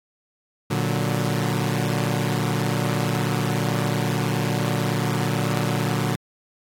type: chord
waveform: sawtooth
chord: Bb augmented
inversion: none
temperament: equal with one note detuned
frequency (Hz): 117.69 / 146.83 / 185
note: Bb2 / D3 / F#3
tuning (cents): +17 / 0 / 0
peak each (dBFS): -21 / -21 / -23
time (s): 0.7-6.16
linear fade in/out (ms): 10
effects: AAC 48 kbps